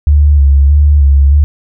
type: tone with vibrato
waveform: sine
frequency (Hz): 71.4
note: D2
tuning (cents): -48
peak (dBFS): -3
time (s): 0.07-1.44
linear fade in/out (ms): 0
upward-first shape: square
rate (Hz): 1.6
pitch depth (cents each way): 43
effects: none